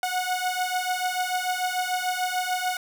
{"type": "beating tone pair", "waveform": "sawtooth", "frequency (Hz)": [729, 735.8], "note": ["F#5", "F#5"], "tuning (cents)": [-26, -10], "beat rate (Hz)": 6.8, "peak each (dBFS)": -24, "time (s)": [0.03, 2.77], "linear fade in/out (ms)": 2, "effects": []}